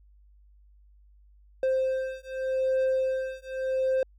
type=beating tone pair; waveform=triangle; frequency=523.3 / 524.14 Hz; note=C5 / C5; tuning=0 / +3 cents; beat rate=0.84 Hz; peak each=-26 dBFS; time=1.63-4.03 s; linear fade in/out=2 ms; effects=added 50 Hz sine -54 dBFS peak until 4.18 s